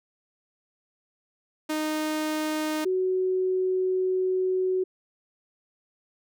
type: tone pair in turn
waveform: sawtooth / sine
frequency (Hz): 308.8 / 372.2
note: D#4 / F#4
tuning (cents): -13 / +10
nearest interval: minor third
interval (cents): 323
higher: second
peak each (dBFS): -22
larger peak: neither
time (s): 1.69-2.85 / 2.85-4.84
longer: second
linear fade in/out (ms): 10
effects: none